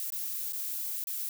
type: noise with dropouts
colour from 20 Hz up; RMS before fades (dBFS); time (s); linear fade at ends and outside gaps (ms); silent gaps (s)
violet; -35; 0-1.29; 1; 0.103-0.122 / 0.524-0.532 / 1.04-1.071
effects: none